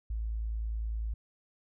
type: tone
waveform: sine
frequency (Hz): 55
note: A1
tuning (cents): 0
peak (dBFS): -31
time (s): 0.1-1.14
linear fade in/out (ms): 5
effects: none